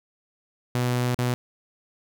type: tone with dropouts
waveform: sawtooth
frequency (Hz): 123.47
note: B2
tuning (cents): 0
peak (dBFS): -18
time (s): 0.75-1.34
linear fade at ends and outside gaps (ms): 0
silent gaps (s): 1.146-1.189
effects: none